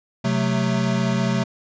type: chord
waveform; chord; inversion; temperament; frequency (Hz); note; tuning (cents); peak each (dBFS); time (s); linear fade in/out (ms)
square; F# diminished; second; equal; 130.81 / 185 / 220; C3 / F#3 / A3; 0 / 0 / 0; -24; 0.24-1.44; 10
effects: resampled to 16000 Hz